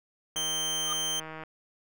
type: click train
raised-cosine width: 0.5 ms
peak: -26 dBFS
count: 171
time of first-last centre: 0.36-1.436 s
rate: 158 Hz
type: tone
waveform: 25% pulse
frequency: 3130 Hz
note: G7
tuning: 3 cents flat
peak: -25 dBFS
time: 0.36-1.2 s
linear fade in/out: 5 ms
type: tone with exponential growth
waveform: triangle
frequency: 1218 Hz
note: D#6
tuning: 37 cents flat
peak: -27 dBFS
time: 0.8-0.93 s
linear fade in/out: 2 ms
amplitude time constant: 27 ms
effects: none